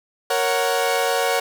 sawtooth chord, F# major, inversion first, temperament equal, 466.2 / 554.4 / 740 Hz, A#4 / C#5 / F#5, 0 / 0 / 0 cents, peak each -19 dBFS, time 0.3-1.4 s, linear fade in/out 5 ms, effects none

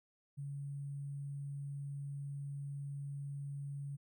sine tone with sample-and-hold, 141 Hz, C#3, 30 cents sharp, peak -40 dBFS, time 0.37-3.97 s, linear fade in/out 20 ms, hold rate 8820 Hz, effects none

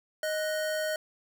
square tone pair together, 622 / 1479.4 Hz, D#5 / F#6, -1 / -1 cents, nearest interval octave + minor third, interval 1500 cents, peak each -30 / -37 dBFS, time 0.23-0.96 s, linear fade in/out 2 ms, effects none

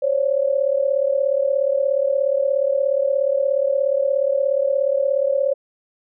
sine tone pair together, 533 / 569.9 Hz, C5 / C#5, +32 / +48 cents, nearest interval minor second, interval 116 cents, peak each -19 dBFS, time 0.02-5.54 s, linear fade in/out 10 ms, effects none

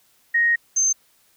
sine tone pair in turn, 1871 / 6275 Hz, A#6 / G8, +6 / +1 cents, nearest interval octave + major sixth, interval 2095 cents, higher second, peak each -15 / -16 dBFS, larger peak first, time 0.34-0.56 / 0.76-0.93 s, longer first, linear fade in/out 10 ms, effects white hiss -60 dBFS RMS until 1.36 s

